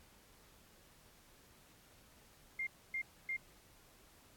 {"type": "tone bursts", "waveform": "sine", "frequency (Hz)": 2113, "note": "C7", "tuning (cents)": 16, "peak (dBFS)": -36, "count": 3, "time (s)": [2.59, 3.367], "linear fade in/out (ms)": 5, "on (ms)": 79, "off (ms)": 270, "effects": ["pink hiss -64 dBFS RMS until 4.36 s", "AAC 64 kbps"]}